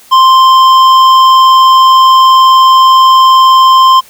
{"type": "tone with hard clipping", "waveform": "sine", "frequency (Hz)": 1046.5, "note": "C6", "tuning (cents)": 0, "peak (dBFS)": -3, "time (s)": [0.11, 4.01], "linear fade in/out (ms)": 20, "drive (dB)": 9, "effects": ["white hiss -39 dBFS RMS until 4.09 s"]}